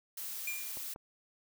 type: noise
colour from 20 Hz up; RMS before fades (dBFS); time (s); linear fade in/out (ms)
blue; -41; 0.17-0.94; 5
type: tone with exponential decay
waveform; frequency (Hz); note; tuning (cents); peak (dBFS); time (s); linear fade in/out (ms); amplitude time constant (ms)
square; 2402; D7; +38; -34; 0.47-0.84; 5; 80
type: clicks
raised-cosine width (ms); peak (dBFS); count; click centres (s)
1; -34; 2; 0.772 / 0.961
effects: none